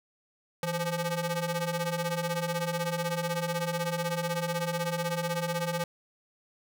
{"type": "ring-modulated tone", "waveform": "sawtooth", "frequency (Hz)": 344, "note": "F4", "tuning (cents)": -26, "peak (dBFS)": -22, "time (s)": [0.63, 5.84], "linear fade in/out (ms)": 2, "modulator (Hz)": 180, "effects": []}